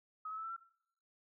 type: tone with pitch steps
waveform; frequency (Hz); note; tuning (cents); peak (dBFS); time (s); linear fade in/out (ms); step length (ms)
sine; 1270 / 1290.7 / 1311.8 / 1333.1 / 1354.9; D#6 / E6 / E6 / E6 / E6; +35 / -37 / -9 / +19 / +47; -40; 0.25-0.565; 5; 63
effects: noise-tail reverb RT60 0.7 s tail -20 dB re dry